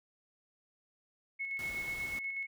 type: tone with tremolo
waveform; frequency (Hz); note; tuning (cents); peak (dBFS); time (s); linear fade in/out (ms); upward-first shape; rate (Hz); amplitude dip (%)
sine; 2191; C#7; -21; -34; 1.39-2.47; 20; square; 8.2; 35
type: noise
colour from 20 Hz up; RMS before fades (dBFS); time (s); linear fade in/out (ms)
pink; -48; 1.59-2.19; 0
effects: none